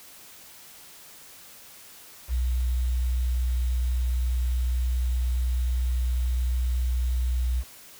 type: tone with quantisation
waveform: sine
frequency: 61.74 Hz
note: B1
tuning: in tune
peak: -22 dBFS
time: 2.28-7.64 s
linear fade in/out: 50 ms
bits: 8
effects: white hiss -48 dBFS RMS until 7.99 s